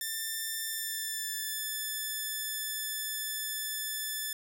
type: tone with pitch glide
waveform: 5% pulse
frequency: 1785 to 1745.2 Hz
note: A6 to A6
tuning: +24 to -15 cents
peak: -23 dBFS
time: 0.01-4.33 s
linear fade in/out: 2 ms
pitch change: -39 cents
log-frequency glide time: 0.65-1.62 s
effects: none